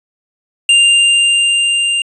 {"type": "tone with level ramp", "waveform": "square", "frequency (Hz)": 2794, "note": "F7", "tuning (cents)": 0, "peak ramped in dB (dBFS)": [-6, -13], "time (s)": [0.69, 2.02], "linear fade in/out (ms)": 2, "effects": ["resampled to 24000 Hz"]}